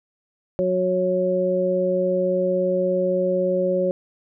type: harmonic tone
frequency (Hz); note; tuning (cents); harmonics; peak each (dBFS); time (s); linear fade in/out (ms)
183.5; F#3; -14; 1 / 2 / 3; -26 / -24 / -20; 0.59-3.91; 0
effects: none